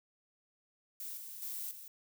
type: noise with level steps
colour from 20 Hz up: violet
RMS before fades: -43 / -47 / -41 / -50 dBFS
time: 1-1.88 s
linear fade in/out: 2 ms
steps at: 1.17 / 1.42 / 1.71 s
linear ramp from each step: 2 ms
effects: none